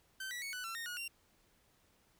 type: tone with pitch steps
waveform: sawtooth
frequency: 1544 / 1948 / 2218 / 1490 / 1349 / 1846 / 1448 / 2762 Hz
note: G6 / B6 / C#7 / F#6 / E6 / A#6 / F#6 / F7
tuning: -27 / -24 / 0 / +12 / +40 / -17 / -38 / -20 cents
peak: -37 dBFS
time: 0.2-1.08 s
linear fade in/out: 5 ms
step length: 110 ms
effects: pink hiss -71 dBFS RMS until 2.19 s